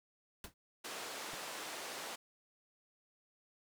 pink noise with exponential decay, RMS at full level -41 dBFS, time 0.44-0.54 s, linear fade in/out 2 ms, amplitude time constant 21 ms
pink band-pass noise, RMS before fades -45 dBFS, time 0.84-2.16 s, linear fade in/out 10 ms, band 450 to 10000 Hz, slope 12 dB/octave
clicks, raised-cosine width 1 ms, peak -35 dBFS, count 2, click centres 1.333 / 1.34 s
effects none

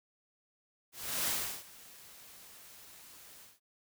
white noise with ADSR envelope, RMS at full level -32 dBFS, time 0.92-3.6 s, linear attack 350 ms, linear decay 360 ms, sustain -22 dB, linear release 180 ms, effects none

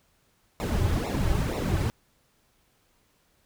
brown noise with flanger, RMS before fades -26 dBFS, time 0.6-1.9 s, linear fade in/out 0 ms, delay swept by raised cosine 0.62 to 4.32 ms, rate 2.1 Hz, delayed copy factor -0.85, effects pink hiss -67 dBFS RMS until 3.45 s

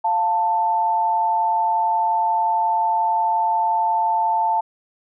sine tone pair together, 698.5 / 887.2 Hz, F5 / A5, 0 / +14 cents, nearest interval major third, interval 414 cents, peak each -24 / -17 dBFS, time 0.04-4.61 s, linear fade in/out 10 ms, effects none

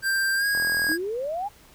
square tone with pitch glide, 1579 to 1641.3 Hz, G6 to G#6, +12 to -21 cents, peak -22 dBFS, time 0.02-0.98 s, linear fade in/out 50 ms, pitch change +67 cents, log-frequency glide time 0.36-0.46 s
click train, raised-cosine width 1 ms, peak -23 dBFS, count 16, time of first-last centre 0.55-0.917 s, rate 40.9 Hz
sine exponential sweep, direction up, 293.7 to 850 Hz, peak -26 dBFS, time 0.88-1.49 s, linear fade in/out 20 ms
effects pink hiss -53 dBFS RMS until 1.74 s

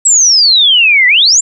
sine exponential two-way sweep, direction down then up, 7902 to 1940 to 7590 Hz, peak -4 dBFS, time 0.05-1.41 s, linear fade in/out 10 ms, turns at 1.07 s, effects none

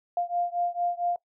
sine beating tone pair, 698.5 / 702.9 Hz, F5 / F5, 0 / +11 cents, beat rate 4.4 Hz, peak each -28 / -29 dBFS, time 0.17-1.16 s, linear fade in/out 2 ms, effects noise-tail reverb RT60 0.1 s tail -21 dB re dry

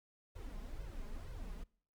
brown noise with flanger, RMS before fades -45 dBFS, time 0.35-1.64 s, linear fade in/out 10 ms, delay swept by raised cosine 1.9 to 4.9 ms, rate 2.1 Hz, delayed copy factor +0.9, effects noise-tail reverb RT60 0.5 s tail -23 dB re dry

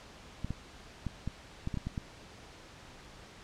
clicks, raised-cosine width 5 ms, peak -22 dBFS, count 9, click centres 0.446 / 0.506 / 1.067 / 1.276 / 1.674 / 1.742 / 1.773 / 1.87 / 1.978 s, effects pink hiss -52 dBFS RMS until 3.43 s + low-pass 6000 Hz 12 dB/octave

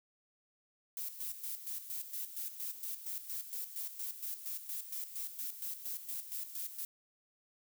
violet noise with tremolo, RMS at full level -40 dBFS, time 0.97-6.85 s, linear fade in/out 2 ms, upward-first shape square, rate 4.3 Hz, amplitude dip 65%, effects none

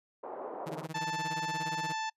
pink band-pass noise, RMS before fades -41 dBFS, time 0.23-0.87 s, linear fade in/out 10 ms, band 360 to 950 Hz, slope 24 dB/octave
sawtooth tone with tremolo, 159.4 Hz, D#3, 42 cents sharp, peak -32 dBFS, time 0.66-1.93 s, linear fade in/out 10 ms, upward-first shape sine, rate 17 Hz, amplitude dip 100%
harmonic tone, 880 Hz, A5, in tune, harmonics 1 / 2 / 3 / 4 / 5 / 6 / 7 / 8, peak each -34 / -40 / -44 / -46 / -48 / -50 / -51 / -52 dBFS, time 0.94-2.1 s, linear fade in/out 10 ms
effects noise-tail reverb RT60 0.1 s tail -25 dB re dry + resampled to 32000 Hz

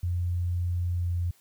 sine tone with pitch glide, 88 to 87.34 Hz, F2 to F2, +14 to +1 cents, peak -25 dBFS, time 0.03-1.31 s, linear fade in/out 5 ms, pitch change -13 cents, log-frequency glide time 0.98-1.07 s, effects white hiss -62 dBFS RMS until 1.4 s

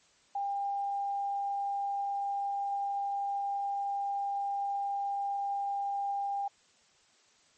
sine tone, 800 Hz, G5, 35 cents sharp, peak -30 dBFS, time 0.35-6.48 s, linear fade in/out 5 ms, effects white hiss -65 dBFS RMS until 7.57 s + MP3 32 kbps

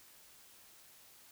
silence, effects white hiss -60 dBFS RMS until 1.31 s

